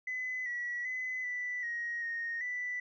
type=tone with pitch steps; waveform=sine; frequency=2015 / 1936 / 2019 / 1978 / 1884 / 1858 / 1979 Hz; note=B6 / B6 / B6 / B6 / A#6 / A#6 / B6; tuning=+34 / -35 / +38 / +2 / +18 / -6 / +3 cents; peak=-33 dBFS; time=0.07-2.8 s; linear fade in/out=5 ms; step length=390 ms; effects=tanh soft clip ceiling -29 dBFS